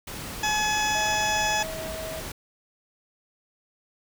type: noise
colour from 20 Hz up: pink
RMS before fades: -36 dBFS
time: 0.07-2.32 s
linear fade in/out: 5 ms
type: harmonic tone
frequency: 850 Hz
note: G#5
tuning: 40 cents sharp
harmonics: 1 / 2 / 3 / 4 / 6 / 7 / 8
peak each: -26 / -29 / -31 / -32 / -34 / -34 / -35 dBFS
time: 0.43-1.63 s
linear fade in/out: 5 ms
type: tone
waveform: triangle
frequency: 640 Hz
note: D#5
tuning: 49 cents sharp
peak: -32 dBFS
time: 0.95-2.2 s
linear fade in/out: 0 ms
effects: none